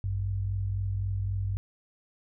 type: tone pair together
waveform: sine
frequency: 54.09 / 97.9 Hz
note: A1 / G2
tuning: -29 / -2 cents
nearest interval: minor seventh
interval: 1027 cents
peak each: -34 / -28 dBFS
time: 0.04-1.57 s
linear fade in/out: 0 ms
effects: none